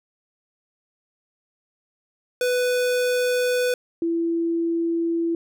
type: tone pair in turn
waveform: square / sine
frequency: 496.3 / 334.6 Hz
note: B4 / E4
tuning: +8 / +26 cents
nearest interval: perfect fifth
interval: 682 cents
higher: first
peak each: -20 dBFS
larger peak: neither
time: 2.41-3.74 / 4.02-5.35 s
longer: neither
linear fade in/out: 2 ms
effects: none